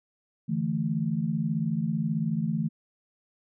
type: chord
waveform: sine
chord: D suspended second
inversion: none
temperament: just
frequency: 146.83 / 165.19 / 220.2 Hz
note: D3 / E3 / A3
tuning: 0 / +4 / +2 cents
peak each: -32 / -28 / -29 dBFS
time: 0.48-2.69 s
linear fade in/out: 20 ms
effects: none